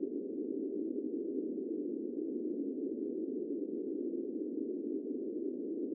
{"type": "band-pass noise", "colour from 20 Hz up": "pink", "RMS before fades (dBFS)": -38, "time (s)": [0, 5.94], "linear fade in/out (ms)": 5, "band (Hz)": [260, 410], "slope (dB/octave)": 48, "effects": []}